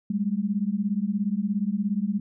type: beating tone pair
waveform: sine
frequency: 195.2 / 212.2 Hz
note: G3 / G#3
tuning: -7 / +38 cents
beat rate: 17 Hz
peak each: -26 dBFS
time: 0.1-2.2 s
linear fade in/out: 5 ms
effects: none